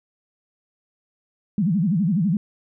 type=tone with vibrato; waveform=sine; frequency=183.3 Hz; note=F#3; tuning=16 cents flat; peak=-17 dBFS; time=1.58-2.37 s; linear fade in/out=2 ms; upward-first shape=sine; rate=12 Hz; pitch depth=280 cents each way; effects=none